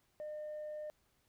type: tone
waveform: sine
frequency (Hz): 606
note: D#5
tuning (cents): -46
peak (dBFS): -39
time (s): 0.2-0.9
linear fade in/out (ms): 0
effects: tanh soft clip ceiling -39 dBFS + pink hiss -75 dBFS RMS until 1.28 s

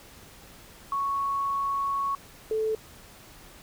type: tone pair in turn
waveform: sine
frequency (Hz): 1108.7 / 437.8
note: C#6 / A4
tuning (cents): 0 / -9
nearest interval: octave + major third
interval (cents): 1609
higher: first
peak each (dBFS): -25 / -24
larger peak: second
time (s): 0.92-2.15 / 2.51-2.75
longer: first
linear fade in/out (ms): 2
effects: pink hiss -50 dBFS RMS until 3.62 s

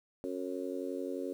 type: harmonic tone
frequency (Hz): 91.5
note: F#2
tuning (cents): -19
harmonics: 3 / 4 / 5 / 6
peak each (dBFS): -39 / -40 / -41 / -42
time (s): 0.24-1.33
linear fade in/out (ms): 0
effects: 10-bit

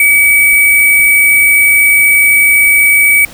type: tone with sample-and-hold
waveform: sine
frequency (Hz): 2278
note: C#7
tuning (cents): +47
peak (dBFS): -4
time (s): 0-3.25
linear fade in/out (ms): 2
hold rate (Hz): 11025
effects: pink hiss -33 dBFS RMS until 3.33 s

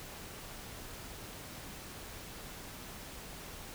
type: silence
effects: pink hiss -47 dBFS RMS until 3.74 s

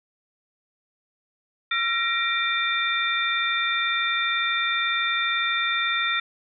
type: tone cluster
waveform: sine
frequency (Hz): 1363 / 1878 / 2356 / 3586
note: F6 / A#6 / D7 / A7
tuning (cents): -43 / +12 / +5 / +32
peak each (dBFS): -27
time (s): 1.71-6.2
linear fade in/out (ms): 5
effects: none

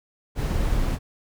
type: noise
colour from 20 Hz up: brown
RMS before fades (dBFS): -23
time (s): 0.35-0.99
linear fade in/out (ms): 50
effects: none

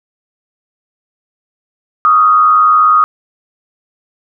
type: tone with frequency modulation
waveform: sine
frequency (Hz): 1244.5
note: D#6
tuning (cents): 0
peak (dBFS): -5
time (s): 2.05-3.04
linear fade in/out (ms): 0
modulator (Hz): 96.8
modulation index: 0.61
effects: none

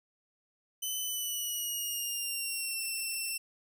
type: tone with pitch glide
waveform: 10% pulse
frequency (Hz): 3023 to 2693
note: F#7 to E7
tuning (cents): +36 to +36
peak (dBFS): -25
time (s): 0.82-3.38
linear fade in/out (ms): 10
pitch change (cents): -200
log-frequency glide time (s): 1-2.81
effects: none

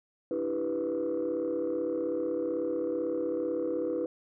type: chord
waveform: sine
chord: E minor seventh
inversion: third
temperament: equal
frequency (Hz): 293.7 / 329.6 / 392 / 493.9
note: D4 / E4 / G4 / B4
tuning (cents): 0 / 0 / 0 / 0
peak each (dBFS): -36 / -32 / -36 / -30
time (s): 0.31-4.06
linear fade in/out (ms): 2
effects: tanh soft clip ceiling -23 dBFS

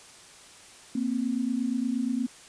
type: tone pair together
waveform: sine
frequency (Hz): 233.1 / 261.6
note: A#3 / C4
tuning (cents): 0 / 0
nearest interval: major second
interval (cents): 200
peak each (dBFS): -28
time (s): 0.95-2.27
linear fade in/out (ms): 5
effects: white hiss -50 dBFS RMS until 2.48 s + resampled to 22050 Hz

